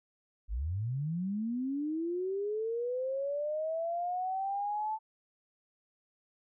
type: linear sweep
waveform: sine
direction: up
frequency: 45.16 to 880 Hz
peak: -31 dBFS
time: 0.48-4.99 s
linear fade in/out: 50 ms
effects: none